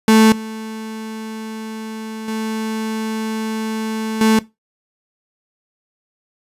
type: tone with level steps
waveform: 35% pulse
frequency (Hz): 220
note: A3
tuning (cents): 0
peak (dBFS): -6 / -25 / -19 / -9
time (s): 0.08-4.39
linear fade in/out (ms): 2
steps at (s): 0.32 / 2.28 / 4.21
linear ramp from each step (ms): 2
effects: noise-tail reverb RT60 0.2 s tail -18 dB re dry + resampled to 32000 Hz